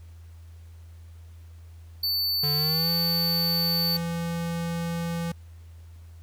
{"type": "tone", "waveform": "square", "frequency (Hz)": 4500, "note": "C#8", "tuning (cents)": 25, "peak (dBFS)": -24, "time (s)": [2.03, 3.97], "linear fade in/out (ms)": 5}
{"type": "tone with pitch glide", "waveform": "square", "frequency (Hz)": [146.83, 168.66], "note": ["D3", "E3"], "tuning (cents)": [0, 40], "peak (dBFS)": -28, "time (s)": [2.43, 5.32], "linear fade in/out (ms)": 5, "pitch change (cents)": 240, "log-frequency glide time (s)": [2.53, 2.9]}
{"effects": ["added 83 Hz sine -43 dBFS peak until 6.22 s", "pink hiss -62 dBFS RMS until 6.22 s"]}